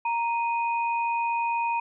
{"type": "tone pair together", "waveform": "sine", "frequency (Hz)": [932.3, 2489], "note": ["A#5", "D#7"], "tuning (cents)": [0, 0], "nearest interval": "octave + perfect fourth", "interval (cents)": 1700, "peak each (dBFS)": [-24, -32], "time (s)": [0.05, 1.8], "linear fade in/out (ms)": 5, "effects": []}